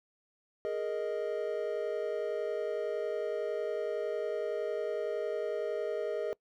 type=chord; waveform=triangle; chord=Ab suspended second; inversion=none; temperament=equal; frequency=415.3 / 466.2 / 622.3 Hz; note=Ab4 / Bb4 / Eb5; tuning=0 / 0 / 0 cents; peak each=-34 dBFS; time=0.65-6.33 s; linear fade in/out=0 ms; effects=noise-tail reverb RT60 0.1 s tail -24 dB re dry